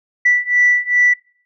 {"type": "beating tone pair", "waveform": "sine", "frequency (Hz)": [1965, 1967.5], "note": ["B6", "B6"], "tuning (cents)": [-9, -7], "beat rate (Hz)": 2.5, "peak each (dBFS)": [-14, -13], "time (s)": [0.25, 1.14], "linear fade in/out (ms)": 10, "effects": ["noise-tail reverb RT60 0.5 s tail -24 dB re dry", "tanh soft clip ceiling -4 dBFS"]}